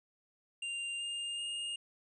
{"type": "tone with pitch steps", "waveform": "square", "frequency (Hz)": [2790, 2813, 2835], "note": ["F7", "F7", "F7"], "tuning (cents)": [-2, 12, 25], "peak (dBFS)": -37, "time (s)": [0.62, 1.76], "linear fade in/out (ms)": 5, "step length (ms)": 380, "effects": ["resampled to 22050 Hz"]}